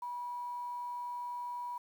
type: tone with quantisation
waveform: sine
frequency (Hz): 972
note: B5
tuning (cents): -28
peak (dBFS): -37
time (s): 0.02-1.78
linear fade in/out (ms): 5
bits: 10
effects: none